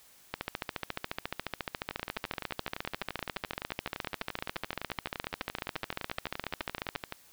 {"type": "two click trains", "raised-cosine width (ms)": 0.3, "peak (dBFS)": [-16, -19], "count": [95, 62], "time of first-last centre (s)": [[0.34, 6.96], [1.91, 7.124]], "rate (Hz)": [14.2, 11.7], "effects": ["white hiss -59 dBFS RMS until 7.32 s"]}